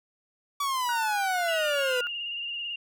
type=exponential sweep; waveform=45% pulse; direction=down; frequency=1150 to 490 Hz; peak=-26 dBFS; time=0.6-2.01 s; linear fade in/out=5 ms
type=tone with pitch glide; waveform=sine; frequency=1479 to 1427.8 Hz; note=F#6 to F6; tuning=-1 to +38 cents; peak=-30 dBFS; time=0.89-2.07 s; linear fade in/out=0 ms; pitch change=-61 cents; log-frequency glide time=1.58-1.66 s
type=tone with vibrato; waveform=sine; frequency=2819 Hz; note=F7; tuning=16 cents sharp; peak=-31 dBFS; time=1.48-2.76 s; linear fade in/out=5 ms; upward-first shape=sine; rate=18 Hz; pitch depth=34 cents each way
effects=none